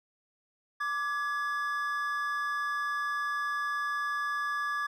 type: tone pair together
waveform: triangle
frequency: 1173 / 1683.5 Hz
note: D6 / G#6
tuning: -2 / +23 cents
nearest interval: tritone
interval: 625 cents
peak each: -30 / -31 dBFS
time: 0.8-4.87 s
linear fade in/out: 10 ms
effects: none